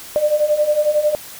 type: beating tone pair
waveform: sine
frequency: 592 / 603 Hz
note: D5 / D5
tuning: +14 / +46 cents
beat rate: 11 Hz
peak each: -19 / -15 dBFS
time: 0.16-1.15 s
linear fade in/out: 0 ms
effects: white hiss -36 dBFS RMS until 1.39 s